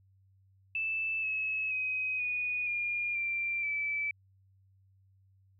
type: tone with pitch steps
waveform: sine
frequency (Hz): 2637 / 2580 / 2524 / 2469 / 2415 / 2363 / 2312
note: E7 / E7 / D#7 / D#7 / D7 / D7 / D7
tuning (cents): 0 / -38 / +24 / -14 / +48 / +10 / -28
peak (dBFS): -30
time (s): 0.75-4.11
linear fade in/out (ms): 2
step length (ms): 480
effects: added 96 Hz sine -62 dBFS peak until 5.59 s